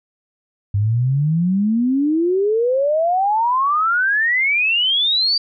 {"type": "exponential sweep", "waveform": "sine", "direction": "up", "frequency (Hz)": [98, 4699], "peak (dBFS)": -14, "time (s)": [0.74, 5.38], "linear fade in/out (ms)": 5, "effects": []}